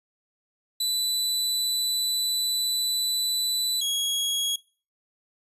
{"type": "tone pair in turn", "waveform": "sawtooth", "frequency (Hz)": [3983, 3316], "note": ["B7", "G#7"], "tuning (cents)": [14, -3], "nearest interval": "minor third", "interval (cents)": 317, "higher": "first", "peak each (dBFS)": -21, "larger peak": "neither", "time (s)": [[0.8, 3.81], [3.81, 4.56]], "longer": "first", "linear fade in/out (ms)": 5, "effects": ["noise-tail reverb RT60 0.4 s tail -22 dB re dry", "resampled to 32000 Hz"]}